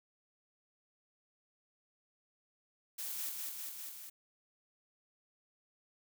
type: noise with echo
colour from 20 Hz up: blue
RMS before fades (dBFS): -41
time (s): 2.98-3.3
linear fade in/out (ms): 10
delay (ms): 200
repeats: 4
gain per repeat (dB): -2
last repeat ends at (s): 4.1
effects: none